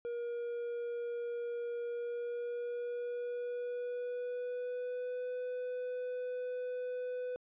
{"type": "tone with pitch glide", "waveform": "triangle", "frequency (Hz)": [475.2, 499.1], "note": ["A#4", "B4"], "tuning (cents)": [33, 18], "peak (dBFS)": -34, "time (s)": [0.05, 7.36], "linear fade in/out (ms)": 0, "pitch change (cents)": 85, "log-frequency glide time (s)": [1.84, 5.3], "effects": ["resampled to 8000 Hz"]}